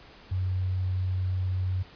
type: tone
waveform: sine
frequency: 92.7 Hz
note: F#2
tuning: 4 cents sharp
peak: -25 dBFS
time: 0.31-1.83 s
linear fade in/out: 10 ms
effects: pink hiss -51 dBFS RMS until 1.95 s + resampled to 11025 Hz